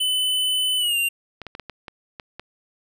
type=tone with pitch glide; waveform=square; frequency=3014 to 2780 Hz; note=F#7 to F7; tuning=+31 to -9 cents; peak=-20 dBFS; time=0-1.09 s; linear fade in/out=10 ms; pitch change=-140 cents; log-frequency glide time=0.78-0.97 s
type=clicks; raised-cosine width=0.3 ms; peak=-19 dBFS; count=8; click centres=1.417 / 1.467 / 1.551 / 1.597 / 1.697 / 1.882 / 2.198 / 2.396 s
effects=none